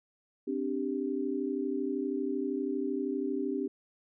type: chord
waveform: sine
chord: C suspended second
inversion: none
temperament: just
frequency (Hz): 261.6 / 294.3 / 392.4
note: C4 / D4 / G4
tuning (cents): 0 / +4 / +2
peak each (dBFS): -34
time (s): 0.47-3.68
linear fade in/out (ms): 10
effects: none